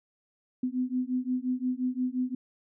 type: beating tone pair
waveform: sine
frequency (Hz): 250.3 / 256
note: B3 / C4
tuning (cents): +23 / -38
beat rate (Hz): 5.7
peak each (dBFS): -30 / -30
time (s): 0.63-2.35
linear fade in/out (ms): 5
effects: none